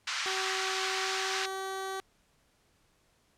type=band-pass noise; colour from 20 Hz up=pink; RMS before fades=-34 dBFS; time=0.07-1.46 s; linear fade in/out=5 ms; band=1200 to 6300 Hz; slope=24 dB/octave
type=tone with pitch glide; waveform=15% pulse; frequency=380 to 383.7 Hz; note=F#4 to G4; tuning=+46 to -37 cents; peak=-28 dBFS; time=0.26-2 s; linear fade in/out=0 ms; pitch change=+17 cents; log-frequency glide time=0.84-1.61 s
effects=pink hiss -69 dBFS RMS until 3.37 s + low-pass 11000 Hz 12 dB/octave

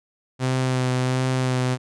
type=tone with vibrato; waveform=sawtooth; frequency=128.4 Hz; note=C3; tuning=32 cents flat; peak=-16 dBFS; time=0.39-1.78 s; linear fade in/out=50 ms; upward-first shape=sine; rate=1.4 Hz; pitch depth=18 cents each way; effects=resampled to 22050 Hz

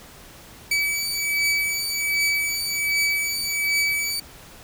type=beating tone pair; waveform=sawtooth; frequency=2289 / 2290.3 Hz; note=D7 / D7; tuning=-45 / -44 cents; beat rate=1.3 Hz; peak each=-20 / -22 dBFS; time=0.71-4.2 s; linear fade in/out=5 ms; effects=pink hiss -45 dBFS RMS until 4.63 s

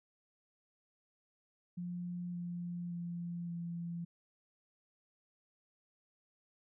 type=tone with pitch steps; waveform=sine; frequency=176.3 / 174.38 / 172.47 / 170.59 Hz; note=F3 / F3 / F3 / F3; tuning=+17 / -2 / -21 / -40 cents; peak=-38 dBFS; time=1.77-4.05 s; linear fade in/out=10 ms; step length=570 ms; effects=none

